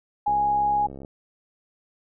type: tone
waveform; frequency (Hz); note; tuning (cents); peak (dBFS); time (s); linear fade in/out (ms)
sine; 829; G#5; -3; -19; 0.26-0.87; 10
type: click train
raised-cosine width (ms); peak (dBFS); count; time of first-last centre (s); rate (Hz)
2; -26; 53; 0.28-1.048; 67.7
effects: none